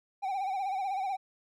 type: tone with vibrato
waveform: triangle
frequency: 775 Hz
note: G5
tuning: 20 cents flat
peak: -28 dBFS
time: 0.22-1.17 s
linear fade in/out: 20 ms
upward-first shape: sine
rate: 16 Hz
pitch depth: 74 cents each way
effects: none